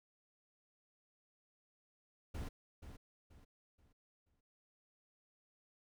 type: noise with echo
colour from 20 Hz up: brown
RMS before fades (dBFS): -43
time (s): 2.34-2.49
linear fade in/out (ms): 10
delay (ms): 480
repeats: 4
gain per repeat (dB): -9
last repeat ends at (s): 4.41
effects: none